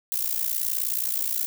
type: noise with amplitude modulation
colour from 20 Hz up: violet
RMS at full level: -23 dBFS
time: 0.12-1.46 s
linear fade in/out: 0 ms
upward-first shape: sine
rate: 59 Hz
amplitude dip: 85%
effects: none